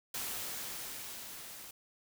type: noise with level ramp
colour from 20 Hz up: white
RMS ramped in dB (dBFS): -38 to -49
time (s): 0.14-1.71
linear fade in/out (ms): 5
effects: none